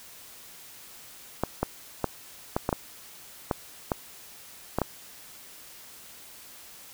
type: clicks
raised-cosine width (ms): 1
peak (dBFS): -10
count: 10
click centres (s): 1.436 / 1.63 / 2.043 / 2.565 / 2.691 / 2.728 / 3.512 / 3.918 / 4.786 / 4.817
effects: white hiss -48 dBFS RMS until 6.93 s